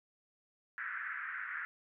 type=band-pass noise; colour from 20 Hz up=pink; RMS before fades=-41 dBFS; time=0.78-1.65 s; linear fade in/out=0 ms; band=1400 to 1900 Hz; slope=48 dB/octave; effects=none